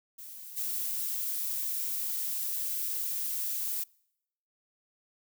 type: noise with level steps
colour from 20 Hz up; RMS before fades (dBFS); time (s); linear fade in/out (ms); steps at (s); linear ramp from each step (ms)
violet; -45 / -33; 0.18-3.84; 10; 0.56; 20
effects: noise-tail reverb RT60 0.8 s tail -26 dB re dry